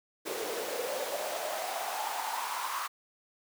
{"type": "noise with high-pass filter sweep", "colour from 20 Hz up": "pink", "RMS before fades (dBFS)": -35, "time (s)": [0.25, 2.88], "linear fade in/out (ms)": 20, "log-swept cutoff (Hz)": [410, 1100], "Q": 5.5, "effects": []}